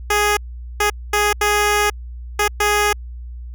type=tone bursts at uneven times; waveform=10% pulse; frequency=415.3 Hz; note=G#4; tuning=in tune; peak=-6 dBFS; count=6; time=0.1-0.37 / 0.8-0.9 / 1.13-1.33 / 1.41-1.9 / 2.39-2.48 / 2.6-2.93 s; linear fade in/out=5 ms; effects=added 60 Hz sine -29 dBFS peak until 3.54 s